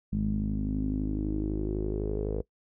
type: tone with low-pass filter sweep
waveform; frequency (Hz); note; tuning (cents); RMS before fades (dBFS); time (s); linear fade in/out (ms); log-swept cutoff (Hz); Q
sawtooth; 51.91; G#1; 0; -30; 0.12-2.42; 10; 200 to 460; 7
effects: noise-tail reverb RT60 0.1 s tail -21 dB re dry